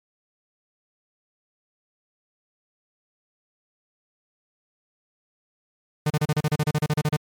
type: tone bursts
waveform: 45% pulse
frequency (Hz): 150.5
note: D3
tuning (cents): +43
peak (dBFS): -19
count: 15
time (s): 6.06-7.166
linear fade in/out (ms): 5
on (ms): 42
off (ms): 34
effects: MP3 96 kbps